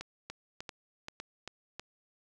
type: two click trains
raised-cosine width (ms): 0.2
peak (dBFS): -23 / -23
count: 4 / 4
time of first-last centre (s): 0.3-1.476 / 0.01-1.796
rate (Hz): 2.55 / 1.68
effects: none